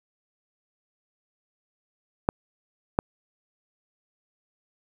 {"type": "clicks", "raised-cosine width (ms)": 1, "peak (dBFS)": -6, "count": 2, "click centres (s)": [2.289, 2.989], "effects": ["7-bit"]}